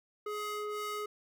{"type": "ring-modulated tone", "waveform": "square", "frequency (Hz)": 420.1, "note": "G#4", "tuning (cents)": 20, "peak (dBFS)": -33, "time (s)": [0.26, 1.06], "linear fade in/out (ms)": 5, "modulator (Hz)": 839, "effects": []}